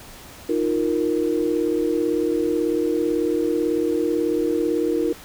sine chord, Eb suspended second, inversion none, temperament equal, 311.1 / 349.2 / 466.2 Hz, Eb4 / F4 / Bb4, 0 / 0 / 0 cents, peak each -23 / -23 / -23 dBFS, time 0.49-5.13 s, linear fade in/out 5 ms, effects pink hiss -42 dBFS RMS until 5.24 s

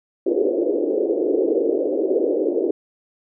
pink band-pass noise, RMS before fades -20 dBFS, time 0.26-2.71 s, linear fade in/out 5 ms, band 320 to 520 Hz, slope 48 dB/octave, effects none

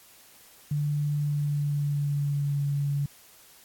sine tone with pitch glide, 146.83 to 142.24 Hz, D3 to C#3, 0 to +45 cents, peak -24 dBFS, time 0.71-3.06 s, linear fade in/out 5 ms, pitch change -55 cents, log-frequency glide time 1.15-2.62 s, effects white hiss -54 dBFS RMS until 3.64 s + AAC 64 kbps

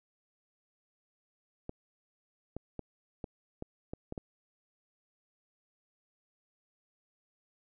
clicks, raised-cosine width 2 ms, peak -25 dBFS, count 8, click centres 1.694 / 2.566 / 2.793 / 3.242 / 3.624 / 3.935 / 4.124 / 4.178 s, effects none

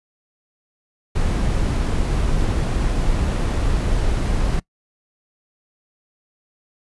brown noise, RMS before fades -19 dBFS, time 1.15-4.6 s, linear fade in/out 10 ms, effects noise-tail reverb RT60 0.1 s tail -23 dB re dry + resampled to 24000 Hz

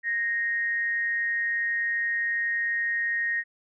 sine tone with amplitude modulation, 1864.7 Hz, A#6, in tune, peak -22 dBFS, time 0.03-3.44 s, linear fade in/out 50 ms, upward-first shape sine, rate 212 Hz, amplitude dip 45%, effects none

